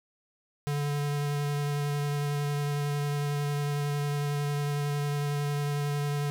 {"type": "tone with vibrato", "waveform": "square", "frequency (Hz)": 144.9, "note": "D3", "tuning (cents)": -23, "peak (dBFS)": -28, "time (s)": [0.67, 6.3], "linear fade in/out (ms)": 0, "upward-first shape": "sine", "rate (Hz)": 11, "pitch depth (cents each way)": 11, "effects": []}